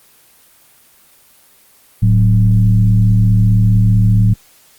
sine tone with frequency modulation, 108.5 Hz, A2, 24 cents flat, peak -7 dBFS, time 2.02-4.34 s, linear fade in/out 10 ms, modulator 75.4 Hz, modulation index 0.72, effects white hiss -48 dBFS RMS until 4.78 s + Opus 24 kbps

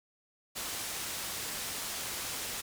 white low-pass noise, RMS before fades -38 dBFS, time 0.55-2.62 s, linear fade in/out 20 ms, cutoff 11000 Hz, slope 12 dB/octave, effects none

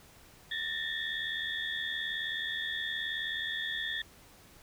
sine tone cluster, 1775 / 1854 / 3365 / 3598 Hz, A6 / A#6 / G#7 / A7, +15 / -10 / +22 / +38 cents, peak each -37 / -39 / -38 / -40 dBFS, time 0.51-4.02 s, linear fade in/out 5 ms, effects pink hiss -57 dBFS RMS until 4.62 s

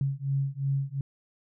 sine beating tone pair, 136.3 / 139.1 Hz, C#3 / C#3, -29 / +6 cents, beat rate 2.8 Hz, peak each -29 dBFS, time 0.01-1.01 s, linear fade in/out 2 ms, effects none

